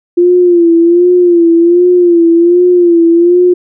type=tone with vibrato; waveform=sine; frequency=346.2 Hz; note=F4; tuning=15 cents flat; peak=-3 dBFS; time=0.17-3.54 s; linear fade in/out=10 ms; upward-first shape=sine; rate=1.3 Hz; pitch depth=64 cents each way; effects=none